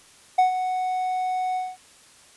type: tone with ADSR envelope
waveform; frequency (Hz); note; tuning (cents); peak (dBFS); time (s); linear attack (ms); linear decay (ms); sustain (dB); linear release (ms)
triangle; 740; F#5; 0; -11; 0.38-1.77; 9; 120; -10; 210
effects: white hiss -52 dBFS RMS until 2.36 s + resampled to 24000 Hz